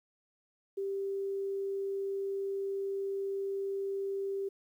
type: tone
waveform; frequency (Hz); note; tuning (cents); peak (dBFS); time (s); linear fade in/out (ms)
sine; 392.8; G4; +4; -32; 0.77-4.49; 10
effects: 11-bit